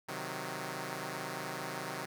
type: chord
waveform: 5% pulse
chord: C diminished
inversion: none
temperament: equal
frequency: 130.81 / 155.56 / 185 Hz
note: C3 / Eb3 / Gb3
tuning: 0 / 0 / 0 cents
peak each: -31 dBFS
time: 0.08-2.06 s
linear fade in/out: 10 ms
effects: none